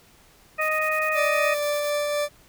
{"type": "harmonic tone", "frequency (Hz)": 622.3, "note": "D#5", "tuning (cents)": 0, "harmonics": [1, 2, 3, 4], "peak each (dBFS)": [-27, -27, -27, -27], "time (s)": [0.58, 1.55], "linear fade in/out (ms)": 20}
{"type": "noise bursts", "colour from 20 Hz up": "blue", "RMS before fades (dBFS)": -40, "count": 13, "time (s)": [0.61, 1.901], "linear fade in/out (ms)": 5, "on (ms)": 79, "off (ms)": 22}
{"type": "tone with tremolo", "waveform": "40% pulse", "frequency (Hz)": 587.3, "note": "D5", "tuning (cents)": 0, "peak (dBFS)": -21, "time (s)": [1.14, 2.29], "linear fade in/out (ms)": 50, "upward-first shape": "triangle", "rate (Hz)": 4, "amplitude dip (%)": 25}
{"effects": ["pink hiss -55 dBFS RMS until 2.48 s"]}